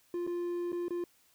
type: tone with dropouts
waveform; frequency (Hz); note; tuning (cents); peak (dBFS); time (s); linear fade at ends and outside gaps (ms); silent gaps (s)
triangle; 349.2; F4; 0; -30; 0.14-1.04; 2; 0.267-0.274 / 0.72-0.728 / 0.883-0.906
effects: white hiss -67 dBFS RMS until 1.34 s